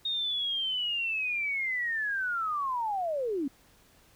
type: linear sweep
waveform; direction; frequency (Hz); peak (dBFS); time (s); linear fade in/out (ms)
sine; down; 3723 to 256.8; -28; 0.05-3.48; 5
effects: pink hiss -61 dBFS RMS until 4.15 s